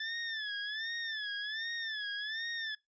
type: tone with vibrato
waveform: 25% pulse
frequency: 1747 Hz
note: A6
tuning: 13 cents flat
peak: -32 dBFS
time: 0-2.75 s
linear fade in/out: 5 ms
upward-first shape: sine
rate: 1.3 Hz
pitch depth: 110 cents each way
effects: noise-tail reverb RT60 0.2 s tail -23 dB re dry + resampled to 16000 Hz